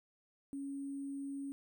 sine tone with sample-and-hold, 277.4 Hz, C#4, 1 cent sharp, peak -39 dBFS, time 0.53-1.52 s, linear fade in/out 0 ms, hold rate 8820 Hz, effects none

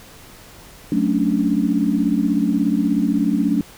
sine chord, D major seventh, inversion first, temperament equal, 185 / 220 / 277.2 / 293.7 Hz, F#3 / A3 / C#4 / D4, 0 / 0 / 0 / 0 cents, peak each -22 / -20 / -21 / -21 dBFS, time 0.92-3.61 s, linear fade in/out 2 ms, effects pink hiss -43 dBFS RMS until 3.77 s

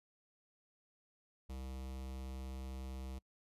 square tone with notch filter, 65.41 Hz, C2, in tune, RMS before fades -45 dBFS, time 1.49-3.19 s, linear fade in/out 10 ms, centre 1600 Hz, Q 1.9, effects noise-tail reverb RT60 0.1 s tail -26 dB re dry + resampled to 32000 Hz

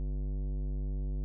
sine tone with tanh clipping, 49.1 Hz, G1, 4 cents sharp, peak -33 dBFS, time 0-1.24 s, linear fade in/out 0 ms, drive 15 dB, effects none

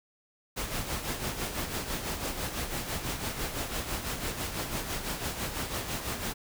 pink noise with tremolo, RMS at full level -32 dBFS, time 0.56-6.34 s, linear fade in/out 20 ms, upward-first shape sine, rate 6 Hz, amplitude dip 55%, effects none

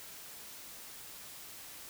silence, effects white hiss -49 dBFS RMS until 1.89 s

